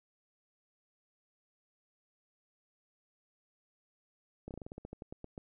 slowing click train, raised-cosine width 2 ms, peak -30 dBFS, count 14, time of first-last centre 4.48-5.378 s, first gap 28 ms, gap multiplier 1.14, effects none

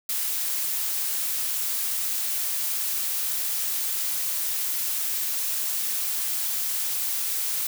blue noise, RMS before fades -27 dBFS, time 0.09-7.67 s, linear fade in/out 2 ms, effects none

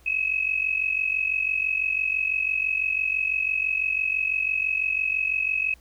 sine tone pair together, 2541 / 2587 Hz, D#7 / E7, +36 / -33 cents, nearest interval unison, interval 31 cents, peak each -25 / -25 dBFS, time 0.06-5.74 s, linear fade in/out 5 ms, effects added 60 Hz sine -52 dBFS peak until 5.8 s + pink hiss -59 dBFS RMS until 5.8 s

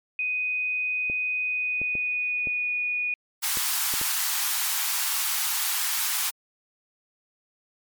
sine tone with pitch glide, 2496 to 2463 Hz, D#7 to D#7, +5 to -18 cents, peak -24 dBFS, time 0.19-3.14 s, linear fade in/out 2 ms, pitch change -23 cents, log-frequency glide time 1.44-2.73 s
clicks, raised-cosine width 2 ms, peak -24 dBFS, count 7, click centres 1.099 / 1.816 / 1.953 / 2.472 / 3.572 / 3.939 / 4.014 s
white high-pass noise, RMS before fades -26 dBFS, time 3.42-6.31 s, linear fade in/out 20 ms, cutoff 790 Hz, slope 48 dB/octave
effects MP3 96 kbps

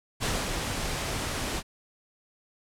pink noise with ADSR envelope, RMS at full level -27 dBFS, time 0.2-1.63 s, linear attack 35 ms, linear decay 230 ms, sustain -4 dB, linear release 54 ms, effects low-pass 10000 Hz 12 dB/octave

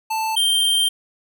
square tone pair in turn, 882 / 3158 Hz, A5 / G7, +4 / +12 cents, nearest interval octave + minor seventh, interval 2208 cents, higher second, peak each -21 / -16 dBFS, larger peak second, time 0.1-0.36 / 0.36-0.89 s, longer second, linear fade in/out 10 ms, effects none

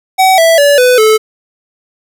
square tone with pitch steps, 757 / 659 / 573.7 / 499.4 / 434.8 Hz, F#5 / E5 / D5 / B4 / A4, +39 / -1 / -41 / +19 / -21 cents, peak -5 dBFS, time 0.18-1.18 s, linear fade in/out 20 ms, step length 200 ms, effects none

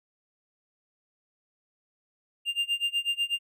triangle tone with tremolo, 2799 Hz, F7, 3 cents sharp, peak -21 dBFS, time 2.45-3.39 s, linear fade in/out 50 ms, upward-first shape sine, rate 8.1 Hz, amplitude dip 95%, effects none

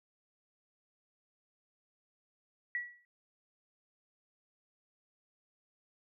sine tone with exponential decay, 1937 Hz, B6, 34 cents flat, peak -30 dBFS, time 2.75-3.05 s, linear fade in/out 1 ms, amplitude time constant 64 ms, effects none

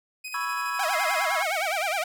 sawtooth tone with tremolo, 2508 Hz, D#7, 13 cents sharp, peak -30 dBFS, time 0.24-1.25 s, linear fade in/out 10 ms, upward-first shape square, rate 12 Hz, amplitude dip 40%
triangle chord, C# minor seventh, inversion third, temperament equal, 987.8 / 1108.7 / 1318.5 / 1661.2 Hz, B5 / C#6 / E6 / G#6, 0 / 0 / 0 / 0 cents, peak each -31 dBFS, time 0.34-1.43 s, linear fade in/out 2 ms
sawtooth tone with vibrato, 708 Hz, F5, 23 cents sharp, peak -22 dBFS, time 0.79-2.04 s, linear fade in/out 5 ms, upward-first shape sine, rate 9.7 Hz, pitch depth 240 cents each way
sine tone with pitch glide, 2093 to 2349 Hz, C7 to D7, 0 to 0 cents, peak -30 dBFS, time 0.92-2.03 s, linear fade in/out 20 ms, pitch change +200 cents, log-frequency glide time 1.23-1.81 s
effects none

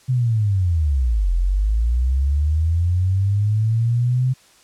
sine linear two-way sweep, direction down then up, 130.4 to 41.99 to 130.4 Hz, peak -15 dBFS, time 0.08-4.34 s, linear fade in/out 20 ms, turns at 1.33 s, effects white hiss -52 dBFS RMS until 4.63 s + low-pass 9000 Hz 12 dB/octave

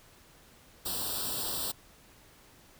white noise with comb filter, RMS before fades -34 dBFS, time 0.85-1.72 s, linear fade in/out 10 ms, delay 0.23 ms, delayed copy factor +1, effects pink hiss -58 dBFS RMS until 2.79 s

